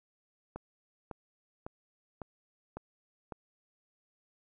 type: click train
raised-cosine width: 1 ms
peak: -26 dBFS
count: 6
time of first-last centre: 0.56-3.322 s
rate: 1.81 Hz
effects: none